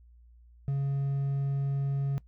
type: tone with hard clipping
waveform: triangle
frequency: 138.59 Hz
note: C#3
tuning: in tune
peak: -27 dBFS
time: 0.68-2.18 s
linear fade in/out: 0 ms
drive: 5 dB
effects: noise-tail reverb RT60 0.1 s tail -21 dB re dry + added 59 Hz sine -53 dBFS peak until 2.27 s